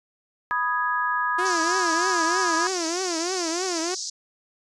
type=chord; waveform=sine; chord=G# minor; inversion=first; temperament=equal; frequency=987.8 / 1244.5 / 1661.2 Hz; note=B5 / D#6 / G#6; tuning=0 / 0 / 0 cents; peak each=-26 dBFS; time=0.51-2.67 s; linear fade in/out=0 ms
type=tone with vibrato; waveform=sawtooth; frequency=349.2 Hz; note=F4; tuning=in tune; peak=-22 dBFS; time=1.38-3.95 s; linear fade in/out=10 ms; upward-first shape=triangle; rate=3.2 Hz; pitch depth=170 cents each way
type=band-pass noise; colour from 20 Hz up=white; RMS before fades=-32 dBFS; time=1.45-4.1 s; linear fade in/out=5 ms; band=4500 to 6800 Hz; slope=48 dB/octave
effects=resampled to 24000 Hz